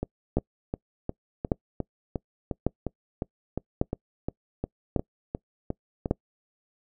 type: two click trains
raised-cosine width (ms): 2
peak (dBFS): -9 / -15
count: 6 / 18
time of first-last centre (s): 0.37-6.111 / 0.03-6.058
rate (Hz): 0.871 / 2.82
effects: noise-tail reverb RT60 0.1 s tail -25 dB re dry